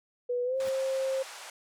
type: tone with pitch glide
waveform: sine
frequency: 490.1 to 531.4 Hz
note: B4 to C5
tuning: -13 to +27 cents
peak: -27 dBFS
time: 0.29-1.23 s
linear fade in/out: 10 ms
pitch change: +140 cents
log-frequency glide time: 0.44-0.57 s
type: noise with exponential growth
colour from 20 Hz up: pink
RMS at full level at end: -41 dBFS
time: 0.53-0.69 s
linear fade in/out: 2 ms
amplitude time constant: 34 ms
type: band-pass noise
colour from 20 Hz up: pink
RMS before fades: -45 dBFS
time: 0.6-1.5 s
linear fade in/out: 2 ms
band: 640 to 10000 Hz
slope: 24 dB/octave
effects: none